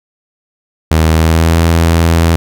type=tone with pitch glide; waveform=sawtooth; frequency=79.9 to 83.05 Hz; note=D#2 to E2; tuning=+47 to +13 cents; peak=-3 dBFS; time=0.91-2.36 s; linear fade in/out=0 ms; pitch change=+66 cents; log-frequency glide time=1.12-1.58 s; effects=none